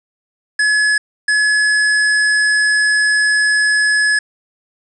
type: tone pair in turn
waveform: square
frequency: 1700 / 1700 Hz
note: G#6 / G#6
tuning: +40 / +40 cents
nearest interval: unison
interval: 0 cents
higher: neither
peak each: -12 dBFS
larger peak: neither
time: 0.59-0.98 / 1.28-4.19 s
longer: second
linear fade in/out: 5 ms
effects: resampled to 24000 Hz + 7-bit